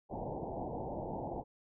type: low-pass noise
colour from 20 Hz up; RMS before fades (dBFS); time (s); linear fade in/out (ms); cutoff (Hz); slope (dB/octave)
white; -40; 0.09-1.44; 50; 900; 96
effects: none